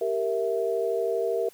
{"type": "chord", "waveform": "sine", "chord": "E diminished", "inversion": "first", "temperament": "equal with one note detuned", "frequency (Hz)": [392, 464.6, 659.3], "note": ["G4", "Bb4", "E5"], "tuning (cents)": [0, -6, 0], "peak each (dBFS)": [-29, -26, -30], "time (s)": [0.01, 1.49], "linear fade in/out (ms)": 5, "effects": ["white hiss -55 dBFS RMS until 1.53 s"]}